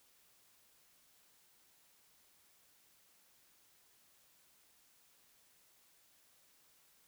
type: silence
effects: white hiss -69 dBFS RMS until 7.07 s